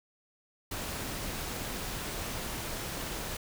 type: noise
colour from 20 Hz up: pink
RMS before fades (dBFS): -37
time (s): 0.71-3.37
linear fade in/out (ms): 5
effects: none